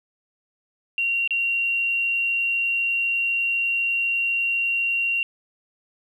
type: tone with dropouts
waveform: sine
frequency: 2756 Hz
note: F7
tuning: 24 cents flat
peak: -20 dBFS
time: 0.98-5.23 s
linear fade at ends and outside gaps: 1 ms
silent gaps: 1.276-1.307 s
effects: 9-bit